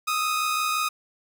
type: tone pair together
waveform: sawtooth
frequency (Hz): 1244.5 / 1310.3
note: D#6 / E6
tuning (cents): 0 / -11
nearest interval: minor second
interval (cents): 89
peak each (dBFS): -20 / -28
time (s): 0.07-0.89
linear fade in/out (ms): 10
effects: none